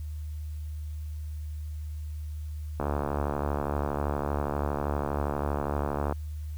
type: click train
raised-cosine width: 1 ms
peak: -15 dBFS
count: 242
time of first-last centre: 2.8-6.124 s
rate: 72.5 Hz
effects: added 76 Hz sine -33 dBFS peak until 6.57 s + white hiss -60 dBFS RMS until 6.57 s